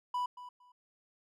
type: tone with echo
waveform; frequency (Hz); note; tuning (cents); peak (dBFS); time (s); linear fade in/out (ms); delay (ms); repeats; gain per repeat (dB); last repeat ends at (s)
triangle; 987.8; B5; 0; -29; 0.14-0.26; 5; 230; 2; -14; 0.72
effects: none